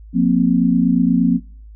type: chord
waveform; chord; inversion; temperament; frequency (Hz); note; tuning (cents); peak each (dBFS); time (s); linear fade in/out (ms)
sine; F suspended fourth; none; equal with one note detuned; 177.87 / 233.1 / 261.6; F3 / Bb3 / C4; +32 / 0 / 0; -16; 0.13-1.4; 50
effects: noise-tail reverb RT60 0.5 s tail -26 dB re dry + added 53 Hz sine -36 dBFS peak until 1.75 s